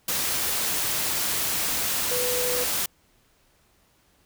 sine tone in noise, 495.5 Hz, B4, 6 cents sharp, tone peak -27 dBFS, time 2.11-2.64 s, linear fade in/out 5 ms, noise white, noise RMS -26 dBFS, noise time 0.08-2.86 s, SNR -4 dB, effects pink hiss -63 dBFS RMS until 4.25 s

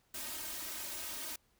white noise with comb filter, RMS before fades -42 dBFS, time 0.14-1.36 s, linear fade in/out 5 ms, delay 3.2 ms, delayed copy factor +0.9, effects pink hiss -73 dBFS RMS until 1.59 s

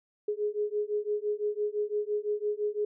sine beating tone pair, 415.3 / 421.2 Hz, G#4 / G#4, 0 / +24 cents, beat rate 5.9 Hz, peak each -31 dBFS, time 0.28-2.85 s, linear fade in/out 5 ms, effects none

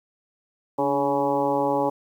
harmonic tone with a mistuned harmonic, 140 Hz, C#3, 18 cents sharp, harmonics 1 / 2 / 3 / 4 / 5 / 6 / 7 / 8, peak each -37 / -27 / -28 / -25 / -37 / -25 / -30 / -36 dBFS, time 0.78-1.9 s, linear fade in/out 10 ms, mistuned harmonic 2, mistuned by +46 cents, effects 9-bit

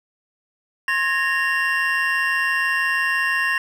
triangle tone cluster, 1066 / 1679 / 1845 / 2769 Hz, C6 / G#6 / A#6 / F7, +32 / +18 / -18 / -15 cents, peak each -25 / -23 / -19 / -25 dBFS, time 0.88-3.58 s, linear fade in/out 2 ms, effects none

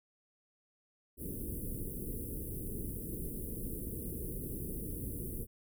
pink band-stop noise, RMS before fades -40 dBFS, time 1.17-5.47 s, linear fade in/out 50 ms, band 460 to 10000 Hz, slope 48 dB/octave, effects none

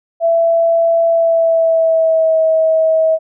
sine tone with pitch glide, 667 to 641.3 Hz, E5 to E5, +20 to -48 cents, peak -9 dBFS, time 0.2-3.19 s, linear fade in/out 50 ms, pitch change -68 cents, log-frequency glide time 1.08-2.39 s, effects none

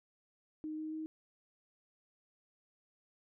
sine tone with pitch steps, 309.5 / 312 / 314.5 Hz, D#4 / D#4 / D#4, -9 / +5 / +19 cents, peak -38 dBFS, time 0.64-1.06 s, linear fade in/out 0 ms, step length 140 ms, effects none

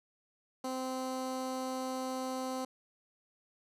15% pulse tone with notch filter, 259.2 Hz, C4, 16 cents flat, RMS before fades -37 dBFS, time 0.64-2.65 s, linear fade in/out 5 ms, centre 2500 Hz, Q 1.8, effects low-pass 12000 Hz 12 dB/octave

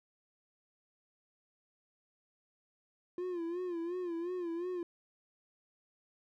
triangle tone with vibrato, 348.6 Hz, F4, 3 cents flat, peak -33 dBFS, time 3.18-4.83 s, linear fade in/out 2 ms, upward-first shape sine, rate 2.8 Hz, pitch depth 87 cents each way, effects none

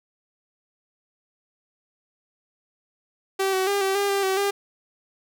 sawtooth tone with pitch steps, 386.4 / 377.3 / 401.7 / 385.9 / 402.2 / 396.3 / 381.7 / 401.1 Hz, G4 / F#4 / G4 / G4 / G4 / G4 / G4 / G4, -25 / +34 / +42 / -27 / +44 / +19 / -46 / +40 cents, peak -17 dBFS, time 3.39-4.51 s, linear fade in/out 10 ms, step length 140 ms, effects none

